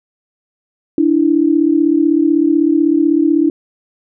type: tone pair together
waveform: sine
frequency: 293.7 / 329.7 Hz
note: D4 / E4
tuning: 0 / 0 cents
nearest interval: major second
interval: 200 cents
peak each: -12 dBFS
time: 0.98-3.5 s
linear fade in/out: 2 ms
effects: none